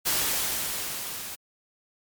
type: noise with level ramp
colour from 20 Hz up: white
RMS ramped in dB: -24 to -37 dBFS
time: 0.05-1.36 s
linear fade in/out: 20 ms
effects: MP3 96 kbps